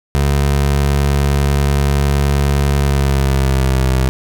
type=tone with pitch glide; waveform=25% pulse; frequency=70.4 to 64.93 Hz; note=C#2 to C2; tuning=+27 to -13 cents; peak=-8 dBFS; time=0.15-4.09 s; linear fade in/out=0 ms; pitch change=-140 cents; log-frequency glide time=2.76-3.87 s; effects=7-bit